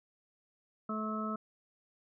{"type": "harmonic tone", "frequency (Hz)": 216.5, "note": "A3", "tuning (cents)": -28, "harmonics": [1, 2, 3, 5, 6], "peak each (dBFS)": [-36, -45, -44, -45, -38], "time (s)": [0.89, 1.36], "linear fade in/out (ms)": 5, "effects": []}